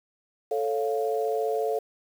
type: chord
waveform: sine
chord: A augmented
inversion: none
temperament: equal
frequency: 440 / 554.4 / 698.5 Hz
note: A4 / C#5 / E#5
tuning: 0 / 0 / 0 cents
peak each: -26 / -31 / -30 dBFS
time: 0.51-1.79 s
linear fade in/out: 5 ms
effects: 8-bit